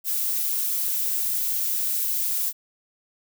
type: noise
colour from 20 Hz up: violet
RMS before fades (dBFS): -25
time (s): 0.04-2.53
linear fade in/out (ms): 50
effects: none